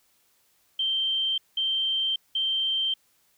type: tone bursts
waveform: sine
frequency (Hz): 3136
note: G7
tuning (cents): 0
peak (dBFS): -23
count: 3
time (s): 0.79-2.94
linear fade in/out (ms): 5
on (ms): 590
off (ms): 190
effects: white hiss -66 dBFS RMS until 3.37 s